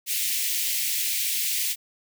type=high-pass noise; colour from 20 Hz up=white; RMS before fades=-26 dBFS; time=0.06-1.76 s; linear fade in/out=50 ms; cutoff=2000 Hz; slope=48 dB/octave; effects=none